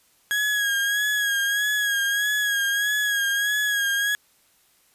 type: tone with vibrato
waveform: 35% pulse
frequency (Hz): 1654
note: G#6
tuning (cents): -8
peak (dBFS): -19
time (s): 0.31-4.15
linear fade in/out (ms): 0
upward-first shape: sine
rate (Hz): 1.6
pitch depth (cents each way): 43
effects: white hiss -61 dBFS RMS until 4.94 s + resampled to 32000 Hz